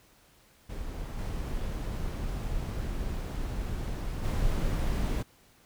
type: noise with level steps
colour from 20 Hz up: brown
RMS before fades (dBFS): -36 / -33 / -28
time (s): 0.69-5.23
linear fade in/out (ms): 10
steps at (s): 1.17 / 4.23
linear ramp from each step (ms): 20
effects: pink hiss -61 dBFS RMS until 5.65 s